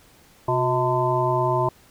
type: harmonic tone with a mistuned harmonic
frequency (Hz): 127.8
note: C3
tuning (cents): -40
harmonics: 1 / 3 / 5 / 7 / 8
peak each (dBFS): -25 / -25 / -25 / -25 / -25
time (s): 0.48-1.69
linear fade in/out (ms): 5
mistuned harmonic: 3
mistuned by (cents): -89
effects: pink hiss -54 dBFS RMS until 1.9 s